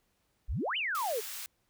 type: exponential two-way sweep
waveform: sine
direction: up then down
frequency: 39 to 3136 to 402.9 Hz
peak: -30 dBFS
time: 0.48-1.21 s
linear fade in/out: 20 ms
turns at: 0.77 s
type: high-pass noise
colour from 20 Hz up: white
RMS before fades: -41 dBFS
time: 0.95-1.46 s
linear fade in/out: 0 ms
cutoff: 1200 Hz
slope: 12 dB/octave
effects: pink hiss -75 dBFS RMS until 1.69 s